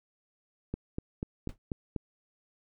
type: click train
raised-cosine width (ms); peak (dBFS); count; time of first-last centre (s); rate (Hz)
3; -20; 6; 0.74-1.962; 4.09
type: noise with exponential decay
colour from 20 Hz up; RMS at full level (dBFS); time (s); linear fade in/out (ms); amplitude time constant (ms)
brown; -36; 1.49-1.58; 0; 18
effects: none